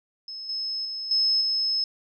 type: tone with level steps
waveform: sine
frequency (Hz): 5190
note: E8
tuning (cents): -28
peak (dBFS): -34 / -27 / -30 / -19 / -22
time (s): 0.28-1.84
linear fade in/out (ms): 2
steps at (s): 0.49 / 0.85 / 1.11 / 1.41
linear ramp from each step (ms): 2
effects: none